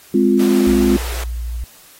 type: chord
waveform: sine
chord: F minor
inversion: first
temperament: equal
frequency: 207.7 / 261.6 / 349.2 Hz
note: Ab3 / C4 / F4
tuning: 0 / 0 / 0 cents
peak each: -15 dBFS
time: 0.14-0.97 s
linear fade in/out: 5 ms
type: high-pass noise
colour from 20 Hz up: pink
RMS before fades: -30 dBFS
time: 0.39-1.24 s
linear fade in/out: 5 ms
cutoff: 360 Hz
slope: 48 dB/octave
type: tone with pitch glide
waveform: sine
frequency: 60 to 58.49 Hz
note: B1 to A#1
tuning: -49 to +7 cents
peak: -21 dBFS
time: 0.67-1.64 s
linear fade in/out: 0 ms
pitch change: -44 cents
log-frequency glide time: 1.02-1.37 s
effects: white hiss -45 dBFS RMS until 1.99 s + AAC 48 kbps